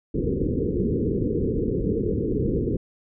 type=low-pass noise; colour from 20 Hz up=white; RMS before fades=-24 dBFS; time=0.14-2.77 s; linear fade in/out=5 ms; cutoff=480 Hz; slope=96 dB/octave; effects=none